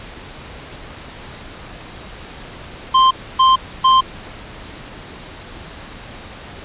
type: tone bursts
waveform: square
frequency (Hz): 1046.5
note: C6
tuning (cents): 0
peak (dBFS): -9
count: 3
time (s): 2.94-4.01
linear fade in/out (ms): 10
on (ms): 170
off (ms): 280
effects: pink hiss -35 dBFS RMS until 6.64 s + resampled to 8000 Hz